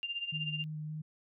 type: tone with tremolo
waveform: sine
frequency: 2794 Hz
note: F7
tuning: in tune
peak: -32 dBFS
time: 0.03-0.64 s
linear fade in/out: 0 ms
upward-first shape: sine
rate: 16 Hz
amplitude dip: 75%
type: tone with vibrato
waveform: sine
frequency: 153.8 Hz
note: D#3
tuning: 20 cents flat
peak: -37 dBFS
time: 0.32-1.02 s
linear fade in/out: 10 ms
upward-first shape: square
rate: 3.5 Hz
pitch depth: 10 cents each way
effects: none